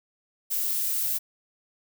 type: noise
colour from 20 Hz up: violet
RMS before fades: -27 dBFS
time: 0.5-1.19 s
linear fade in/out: 20 ms
effects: none